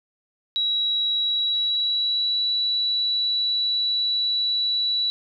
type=tone with pitch glide; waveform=sine; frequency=3880 to 3936 Hz; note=B7 to B7; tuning=-31 to -7 cents; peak=-20 dBFS; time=0.56-5.1 s; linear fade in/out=0 ms; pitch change=+24 cents; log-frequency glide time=1.14-2.46 s; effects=none